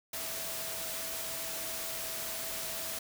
sine tone in noise, 654 Hz, E5, 14 cents flat, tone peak -47 dBFS, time 0.13-2.99 s, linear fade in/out 5 ms, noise white, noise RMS -38 dBFS, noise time 0.13-2.99 s, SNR -12 dB, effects none

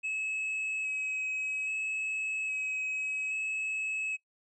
triangle tone with vibrato, 2566 Hz, E7, 47 cents flat, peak -30 dBFS, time 0.03-4.17 s, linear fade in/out 20 ms, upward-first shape square, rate 0.61 Hz, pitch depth 11 cents each way, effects noise-tail reverb RT60 0.1 s tail -19 dB re dry + resampled to 22050 Hz

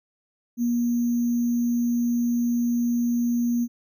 sine tone with sample-and-hold, 238.7 Hz, A#3, 41 cents sharp, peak -20 dBFS, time 0.57-3.68 s, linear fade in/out 50 ms, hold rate 6300 Hz, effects none

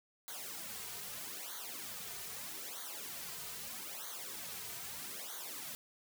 white noise with flanger, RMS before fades -45 dBFS, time 0.28-5.75 s, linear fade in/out 0 ms, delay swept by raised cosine 0.38 to 3.68 ms, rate 0.79 Hz, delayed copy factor -0.9, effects none

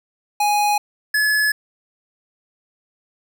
square tone pair in turn, 830 / 1707.7 Hz, G#5 / G#6, -1 / +48 cents, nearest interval octave, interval 1249 cents, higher second, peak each -16 dBFS, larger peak neither, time 0.4-0.78 / 1.14-1.52 s, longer neither, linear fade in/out 5 ms, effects none

